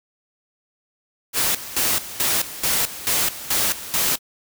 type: noise with tremolo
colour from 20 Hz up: white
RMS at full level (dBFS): -20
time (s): 1.33-4.19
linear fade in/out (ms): 50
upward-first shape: square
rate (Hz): 2.3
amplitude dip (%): 80
effects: none